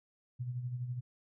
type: tone with tremolo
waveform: sine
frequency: 123.7 Hz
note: B2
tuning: 3 cents sharp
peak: -33 dBFS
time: 0.39-1.01 s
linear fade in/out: 20 ms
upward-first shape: sine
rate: 12 Hz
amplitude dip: 55%
effects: none